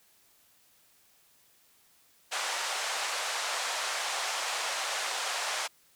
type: band-pass noise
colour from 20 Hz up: pink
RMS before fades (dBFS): -33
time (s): 2.31-5.68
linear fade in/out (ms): 20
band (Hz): 660 to 8600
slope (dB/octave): 24
effects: white hiss -64 dBFS RMS until 5.95 s